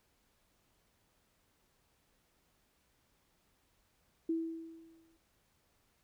sine tone with exponential decay, 327.4 Hz, E4, 12 cents flat, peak -29 dBFS, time 4.29-5.17 s, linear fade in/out 5 ms, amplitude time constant 190 ms, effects pink hiss -74 dBFS RMS until 6.03 s

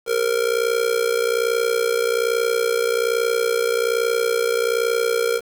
square tone with amplitude modulation, 465 Hz, A#4, 4 cents flat, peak -15 dBFS, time 0.06-5.41 s, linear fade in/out 50 ms, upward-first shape sine, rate 61.2 Hz, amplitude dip 80%, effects 7-bit

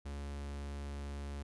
45% pulse tone, 71 Hz, C#2, 42 cents sharp, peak -40 dBFS, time 0.05-1.43 s, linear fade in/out 10 ms, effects resampled to 24000 Hz

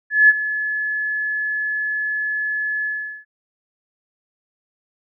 sine tone with ADSR envelope, 1713 Hz, A6, 47 cents flat, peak -6 dBFS, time 0.1-3.25 s, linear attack 190 ms, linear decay 33 ms, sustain -14 dB, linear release 400 ms, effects none

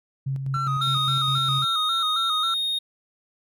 sine tone with tremolo, 135.3 Hz, C#3, 42 cents flat, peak -23 dBFS, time 0.26-1.65 s, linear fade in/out 10 ms, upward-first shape square, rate 4.9 Hz, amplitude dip 40%
triangle tone with vibrato, 1300 Hz, E6, 24 cents flat, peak -22 dBFS, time 0.54-2.54 s, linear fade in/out 2 ms, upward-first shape square, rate 3.7 Hz, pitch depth 64 cents each way
triangle tone, 3710 Hz, A#7, 9 cents flat, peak -21 dBFS, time 0.81-2.79 s, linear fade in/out 10 ms
effects tanh soft clip ceiling -12 dBFS

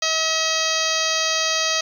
harmonic tone with a mistuned harmonic, 640 Hz, D#5, 49 cents sharp, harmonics 1 / 2 / 3 / 4 / 5 / 6 / 7 / 8 / 9 / 10, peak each -28 / -28 / -28 / -28 / -28 / -28 / -28 / -28 / -28 / -28 dBFS, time 0.02-1.81 s, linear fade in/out 5 ms, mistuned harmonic 8, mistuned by -71 cents, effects 8-bit

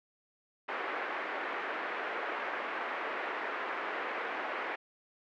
white band-pass noise, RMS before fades -37 dBFS, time 0.68-4.76 s, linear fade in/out 10 ms, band 330 to 2000 Hz, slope 24 dB/octave, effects none

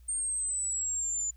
sine exponential sweep, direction down, 8710 to 7040 Hz, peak -29 dBFS, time 0.08-1.31 s, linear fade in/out 10 ms, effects added 60 Hz sine -51 dBFS peak until 1.36 s + white hiss -70 dBFS RMS until 1.36 s

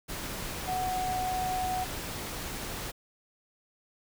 sine tone in noise, 740 Hz, F#5, in tune, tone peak -29 dBFS, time 0.67-1.85 s, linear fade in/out 20 ms, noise pink, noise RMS -37 dBFS, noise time 0.08-2.92 s, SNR +5 dB, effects none

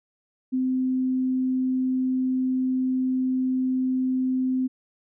sine tone, 257.9 Hz, C4, 25 cents flat, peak -21 dBFS, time 0.52-4.68 s, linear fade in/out 20 ms, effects none

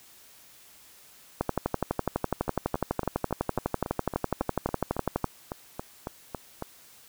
two click trains, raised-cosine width 1 ms, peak -18 / -11 dBFS, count 16 / 47, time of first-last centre 2.48-6.624 / 1.41-5.243 s, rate 3.62 / 12 Hz, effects white hiss -54 dBFS RMS until 7.08 s

